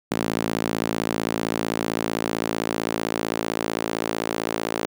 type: tone with high-pass filter sweep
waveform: sawtooth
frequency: 55.6 Hz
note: A1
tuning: 19 cents sharp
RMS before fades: -26 dBFS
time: 0.11-4.86 s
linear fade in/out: 5 ms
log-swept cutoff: 230 to 360 Hz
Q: 1.2
effects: none